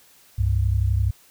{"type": "tone pair together", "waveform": "sine", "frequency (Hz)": [67.1, 98.84], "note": ["C2", "G2"], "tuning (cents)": [44, 15], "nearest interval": "perfect fifth", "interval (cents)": 671, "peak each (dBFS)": [-21, -20], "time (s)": [0.38, 1.11], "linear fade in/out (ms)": 10, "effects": ["white hiss -54 dBFS RMS until 1.3 s"]}